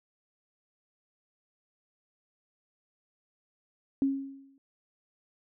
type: tone with exponential decay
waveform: sine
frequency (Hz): 272.9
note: C#4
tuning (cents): -27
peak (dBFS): -21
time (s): 4.02-4.58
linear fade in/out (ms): 1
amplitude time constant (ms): 120
effects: none